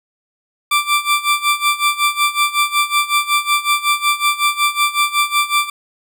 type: tone with tremolo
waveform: 20% pulse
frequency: 1174.7 Hz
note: D6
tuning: in tune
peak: -6 dBFS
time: 0.71-5.7 s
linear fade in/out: 5 ms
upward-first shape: sine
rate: 5.4 Hz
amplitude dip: 85%
effects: none